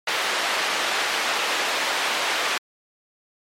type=band-pass noise; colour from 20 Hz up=white; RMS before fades=-24 dBFS; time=0.07-2.58 s; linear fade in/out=5 ms; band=460 to 3000 Hz; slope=12 dB/octave; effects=MP3 64 kbps